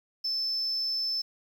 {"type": "tone", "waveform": "sine", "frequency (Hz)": 5274, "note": "E8", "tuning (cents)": 0, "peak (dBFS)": -26, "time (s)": [0.24, 1.22], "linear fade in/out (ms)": 10, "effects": ["tanh soft clip ceiling -24 dBFS", "9-bit"]}